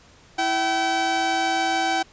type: tone pair together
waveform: sawtooth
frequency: 329.6 / 766.9 Hz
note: E4 / G5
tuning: 0 / -38 cents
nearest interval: octave + minor third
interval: 1462 cents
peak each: -24 / -17 dBFS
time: 0.38-2.03 s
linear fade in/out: 10 ms
effects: pink hiss -52 dBFS RMS until 2.12 s + resampled to 16000 Hz